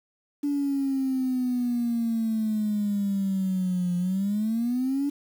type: exponential two-way sweep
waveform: sine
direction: down then up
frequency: 289.4 to 175.9 to 289.4 Hz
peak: -22 dBFS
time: 0.43-5.1 s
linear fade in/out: 10 ms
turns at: 3.97 s
effects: tanh soft clip ceiling -19 dBFS + 8-bit